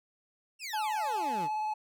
20% pulse exponential sweep, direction down, 2800 to 138.59 Hz, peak -32 dBFS, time 0.59-1.49 s, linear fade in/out 50 ms
triangle tone with vibrato, 858 Hz, A5, 44 cents flat, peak -28 dBFS, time 0.73-1.74 s, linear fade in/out 10 ms, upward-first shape sine, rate 18 Hz, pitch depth 15 cents each way
effects none

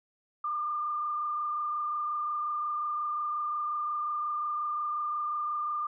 sine tone with frequency modulation, 1200 Hz, D6, 37 cents sharp, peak -29 dBFS, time 0.44-5.87 s, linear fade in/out 5 ms, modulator 25.6 Hz, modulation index 0.79, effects none

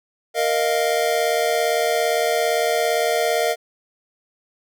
square chord, Bb suspended fourth, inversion none, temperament just, 466.2 / 621.6 / 699.2 Hz, Bb4 / Eb5 / F5, 0 / -2 / +2 cents, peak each -23 dBFS, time 0.34-3.56 s, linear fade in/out 50 ms, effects none

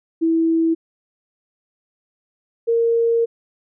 sine tone pair in turn, 327.3 / 462.9 Hz, E4 / A#4, -12 / -12 cents, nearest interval tritone, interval 600 cents, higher second, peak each -14 dBFS, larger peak neither, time 0.21-0.75 / 2.67-3.26 s, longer second, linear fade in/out 20 ms, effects none

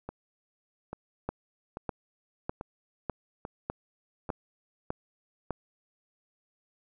two click trains, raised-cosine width 1 ms, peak -17 / -23 dBFS, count 8 / 6, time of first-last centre 1.29-5.507 / 0.09-4.292 s, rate 1.66 / 1.19 Hz, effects none

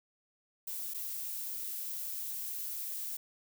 violet noise with dropouts, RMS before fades -39 dBFS, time 0.67-3.17 s, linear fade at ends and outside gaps 5 ms, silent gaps 0.938-0.944 s, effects none

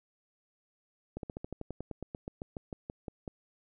slowing click train, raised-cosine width 2 ms, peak -25 dBFS, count 19, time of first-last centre 1.17-3.278 s, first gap 62 ms, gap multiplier 1.07, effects none

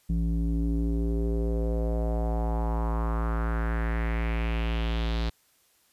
square tone with low-pass filter sweep, 56.5 Hz, A1, 47 cents sharp, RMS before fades -27 dBFS, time 0.09-5.3 s, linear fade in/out 10 ms, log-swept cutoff 200 to 4100 Hz, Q 3.1, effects white hiss -65 dBFS RMS until 5.92 s + resampled to 32000 Hz

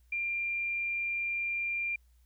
sine tone, 2385 Hz, D7, 26 cents sharp, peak -30 dBFS, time 0.12-1.96 s, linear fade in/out 5 ms, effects added 60 Hz sine -60 dBFS peak until 2.25 s + white hiss -75 dBFS RMS until 2.25 s

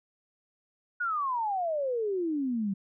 sine exponential sweep, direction down, 1480 to 188.8 Hz, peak -27 dBFS, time 1-2.74 s, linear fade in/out 10 ms, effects none

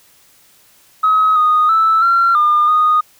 sine tone with pitch steps, 1274 / 1239 / 1316 / 1369 / 1207 / 1236 Hz, D#6 / D#6 / E6 / F6 / D6 / D#6, +41 / -8 / -3 / -35 / +47 / -12 cents, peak -8 dBFS, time 1.03-3.01 s, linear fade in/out 10 ms, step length 330 ms, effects tanh soft clip ceiling -5 dBFS + white hiss -50 dBFS RMS until 3.19 s

